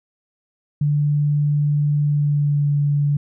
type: tone with pitch glide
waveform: sine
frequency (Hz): 146.83 to 144.64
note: D3 to D3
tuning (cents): 0 to -26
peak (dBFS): -15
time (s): 0.81-3.17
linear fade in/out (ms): 5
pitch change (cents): -26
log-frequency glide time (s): 2.04-2.71
effects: none